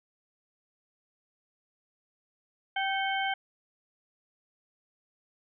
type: harmonic tone with a mistuned harmonic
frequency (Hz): 777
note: G5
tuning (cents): -16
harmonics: 1 / 2 / 3 / 4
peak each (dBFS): -30 / -33 / -35 / -36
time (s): 2.76-3.34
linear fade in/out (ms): 5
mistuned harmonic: 3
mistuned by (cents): -99
effects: none